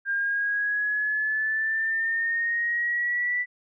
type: exponential sweep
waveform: sine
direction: up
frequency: 1600 to 1975.5 Hz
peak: -23 dBFS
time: 0.05-3.46 s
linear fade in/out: 50 ms
effects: none